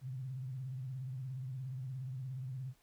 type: tone with vibrato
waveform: sine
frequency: 130 Hz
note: C3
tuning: 11 cents flat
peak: -39 dBFS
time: 0.01-2.74 s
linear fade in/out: 50 ms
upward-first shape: sine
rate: 17 Hz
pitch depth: 93 cents each way
effects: pink hiss -71 dBFS RMS until 2.82 s